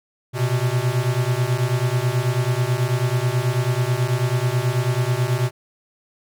square beating tone pair, 120 / 129.2 Hz, B2 / C3, -49 / -21 cents, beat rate 9.2 Hz, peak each -22 dBFS, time 0.33-5.51 s, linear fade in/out 50 ms, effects none

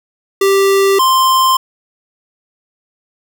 square tone pair in turn, 392 / 1046.5 Hz, G4 / C6, 0 / 0 cents, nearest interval octave + perfect fourth, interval 1700 cents, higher second, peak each -9 dBFS, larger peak neither, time 0.41-0.99 / 0.99-1.57 s, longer neither, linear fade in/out 5 ms, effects none

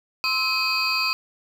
triangle tone cluster, 1044 / 1304 / 2521 / 4278 / 4702 Hz, C6 / E6 / D#7 / C8 / D8, -4 / -19 / +22 / +38 / +1 cents, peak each -28 / -28 / -23 / -30 / -24 dBFS, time 0.24-1.13 s, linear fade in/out 0 ms, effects none

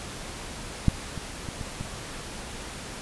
clicks, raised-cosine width 5 ms, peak -6 / -21 / -22 / -21 / -20 dBFS, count 5, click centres 0.883 / 1.177 / 1.488 / 1.612 / 1.81 s, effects pink hiss -38 dBFS RMS until 3.01 s + resampled to 24000 Hz

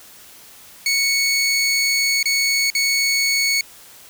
20% pulse tone with dropouts, 2217 Hz, C#7, in tune, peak -11 dBFS, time 0.86-3.61 s, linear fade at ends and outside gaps 2 ms, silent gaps 2.229-2.256 / 2.702-2.75 s, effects white hiss -44 dBFS RMS until 4.09 s

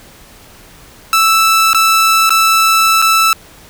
sawtooth tone with dropouts, 1319 Hz, E6, 1 cent sharp, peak -4 dBFS, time 1.13-3.33 s, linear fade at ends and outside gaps 1 ms, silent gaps 1.732-1.746 / 2.294-2.305 / 3.018-3.023 s, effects pink hiss -40 dBFS RMS until 3.69 s

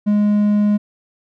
triangle tone, 207.7 Hz, G#3, in tune, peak -10 dBFS, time 0.06-0.78 s, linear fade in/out 20 ms, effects none

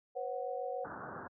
sine chord, B suspended second, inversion none, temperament equal with one note detuned, 493.9 / 540.8 / 740 Hz, B4 / C#5 / F#5, 0 / -43 / 0 cents, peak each -40 dBFS, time 0.15-0.86 s, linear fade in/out 20 ms
white low-pass noise, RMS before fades -45 dBFS, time 0.84-1.28 s, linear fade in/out 10 ms, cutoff 1600 Hz, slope 96 dB/octave
effects high-pass 100 Hz 12 dB/octave

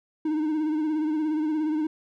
triangle tone with vibrato, 308.7 Hz, D#4, 14 cents flat, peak -21 dBFS, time 0.25-1.87 s, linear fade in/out 5 ms, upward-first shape sine, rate 17 Hz, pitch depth 49 cents each way, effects none

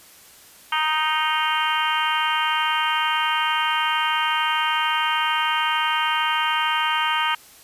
harmonic tone with a mistuned harmonic, 311.1 Hz, D#4, in tune, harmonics 3 / 4 / 5 / 6 / 7 / 8 / 9 / 10, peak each -24 / -25 / -27 / -32 / -30 / -33 / -29 / -28 dBFS, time 0.72-7.35 s, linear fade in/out 5 ms, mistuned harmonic 8, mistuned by -23 cents, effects white hiss -48 dBFS RMS until 7.63 s + resampled to 32000 Hz

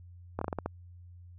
slowing click train, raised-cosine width 1 ms, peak -18 dBFS, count 7, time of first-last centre 0.39-0.66 s, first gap 24 ms, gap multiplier 1.25, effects added 88 Hz sine -48 dBFS peak until 1.38 s

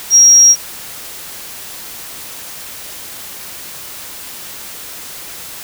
sine tone, 5640 Hz, F8, 16 cents sharp, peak -3 dBFS, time 0.1-0.56 s, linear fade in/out 50 ms, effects white hiss -30 dBFS RMS until 5.63 s

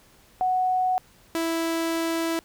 sine / sawtooth tone pair in turn, 740 / 329.6 Hz, F#5 / E4, 0 / 0 cents, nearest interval octave + major second, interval 1400 cents, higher first, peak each -20 dBFS, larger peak neither, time 0.41-0.98 / 1.35-2.39 s, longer second, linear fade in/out 0 ms, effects pink hiss -56 dBFS RMS until 2.44 s

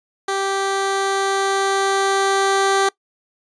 15% pulse tone with level ramp, 390.9 Hz, G4, 5 cents flat, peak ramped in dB -13 to -8 dBFS, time 0.28-2.89 s, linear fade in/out 5 ms, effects noise-tail reverb RT60 0.1 s tail -22 dB re dry + resampled to 22050 Hz

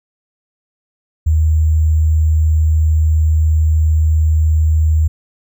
sine tone with sample-and-hold, 78.5 Hz, D#2, 16 cents sharp, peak -9 dBFS, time 1.26-5.08 s, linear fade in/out 10 ms, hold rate 7350 Hz, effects none

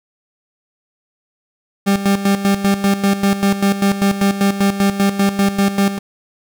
40% pulse tone with tremolo, 198.2 Hz, G3, 19 cents sharp, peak -10 dBFS, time 1.86-5.99 s, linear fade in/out 20 ms, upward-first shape square, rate 5.1 Hz, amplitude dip 70%, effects none

